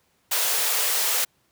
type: high-pass noise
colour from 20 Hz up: white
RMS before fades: -23 dBFS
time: 0.31-1.25 s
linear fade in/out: 10 ms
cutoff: 410 Hz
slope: 48 dB/octave
effects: pink hiss -66 dBFS RMS until 1.51 s + high-pass 80 Hz 12 dB/octave